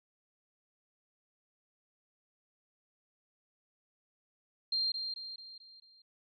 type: tone with echo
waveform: sine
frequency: 4186 Hz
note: C8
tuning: in tune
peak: -29 dBFS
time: 4.72-4.92 s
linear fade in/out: 5 ms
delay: 220 ms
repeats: 5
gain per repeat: -6 dB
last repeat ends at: 6.02 s
effects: none